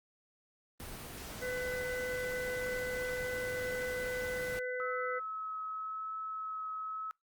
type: noise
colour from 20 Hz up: pink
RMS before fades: -45 dBFS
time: 0.8-4.59 s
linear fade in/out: 0 ms
type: harmonic tone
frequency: 501 Hz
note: B4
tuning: 25 cents sharp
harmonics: 1 / 3 / 4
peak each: -36 / -41 / -42 dBFS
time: 1.41-5.2 s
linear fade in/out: 20 ms
type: tone with vibrato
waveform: sine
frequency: 1290 Hz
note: E6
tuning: 38 cents flat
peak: -37 dBFS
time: 4.8-7.11 s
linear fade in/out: 0 ms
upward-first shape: triangle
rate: 0.92 Hz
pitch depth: 12 cents each way
effects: noise-tail reverb RT60 0.2 s tail -26 dB re dry + Opus 32 kbps